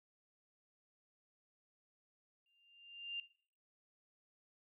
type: tone with exponential growth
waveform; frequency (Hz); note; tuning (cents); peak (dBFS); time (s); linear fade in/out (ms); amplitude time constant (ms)
sine; 2794; F7; 0; -38; 2.46-3.2; 2; 160
effects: noise-tail reverb RT60 0.5 s tail -17 dB re dry